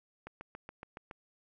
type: click train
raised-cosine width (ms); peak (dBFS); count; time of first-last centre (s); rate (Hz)
0.5; -29; 7; 0.27-1.112; 7.13
effects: none